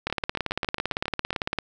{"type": "two click trains", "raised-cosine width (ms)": 0.3, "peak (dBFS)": [-9, -16], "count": [28, 10], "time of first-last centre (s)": [[0.07, 1.587], [0.1, 1.33]], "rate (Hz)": [17.8, 7.32], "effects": []}